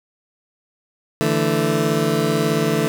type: chord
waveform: 20% pulse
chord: D suspended second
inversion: none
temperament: just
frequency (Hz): 146.83 / 165.19 / 220.2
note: D3 / E3 / A3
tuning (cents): 0 / +4 / +2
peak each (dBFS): -17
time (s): 1.21-2.88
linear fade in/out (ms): 0
effects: none